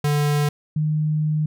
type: tone pair in turn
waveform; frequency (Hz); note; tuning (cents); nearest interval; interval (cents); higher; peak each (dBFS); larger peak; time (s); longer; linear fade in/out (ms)
square / sine; 146.83 / 153.35; D3 / D#3; 0 / -25; minor second; 75; second; -18; neither; 0.04-0.49 / 0.76-1.46; second; 5
effects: none

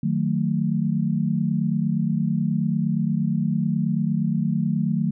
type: tone cluster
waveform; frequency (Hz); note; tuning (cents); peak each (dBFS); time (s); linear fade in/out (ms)
sine; 154.4 / 183.3 / 222.4; D#3 / F#3 / A3; -13 / -16 / +19; -24; 0.03-5.11; 5
effects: none

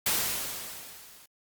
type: noise with level ramp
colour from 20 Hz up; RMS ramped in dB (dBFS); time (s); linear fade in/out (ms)
white; -25 to -54; 0.06-1.26; 5
effects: Opus 48 kbps

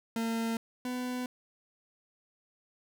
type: tone pair in turn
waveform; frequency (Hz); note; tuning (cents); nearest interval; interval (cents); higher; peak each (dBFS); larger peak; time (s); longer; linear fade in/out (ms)
40% pulse; 227.7 / 249.9; A#3 / B3; -40 / +21; major second; 161; second; -29 / -32; first; 0.16-0.57 / 0.85-1.26; neither; 2
effects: none

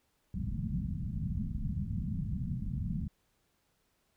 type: low-pass noise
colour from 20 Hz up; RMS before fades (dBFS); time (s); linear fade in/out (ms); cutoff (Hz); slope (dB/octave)
white; -35; 0.34-3.08; 2; 210; 48
effects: pink hiss -75 dBFS RMS until 4.16 s

